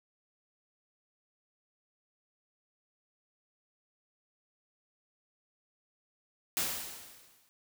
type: noise with exponential decay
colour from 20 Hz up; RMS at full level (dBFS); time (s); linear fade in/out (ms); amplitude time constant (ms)
white; -30; 6.57-7.49; 0; 200
effects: none